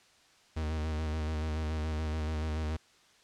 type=tone with vibrato; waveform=45% pulse; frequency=77.78 Hz; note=D#2; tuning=in tune; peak=-31 dBFS; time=0.56-2.77 s; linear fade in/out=10 ms; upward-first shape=square; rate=7 Hz; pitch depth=30 cents each way; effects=white hiss -62 dBFS RMS until 3.23 s + low-pass 6000 Hz 12 dB/octave